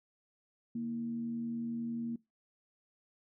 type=tone with frequency modulation; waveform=sine; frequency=233.1 Hz; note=A#3; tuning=in tune; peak=-34 dBFS; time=0.75-2.16 s; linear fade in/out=5 ms; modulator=88.9 Hz; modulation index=0.3; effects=noise-tail reverb RT60 0.2 s tail -21 dB re dry